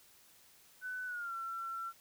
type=tone with pitch glide; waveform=sine; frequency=1500 to 1351.9 Hz; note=F#6 to E6; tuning=+23 to +43 cents; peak=-38 dBFS; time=0.81-1.93 s; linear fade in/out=50 ms; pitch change=-180 cents; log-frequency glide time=1.06-1.34 s; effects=white hiss -63 dBFS RMS until 2 s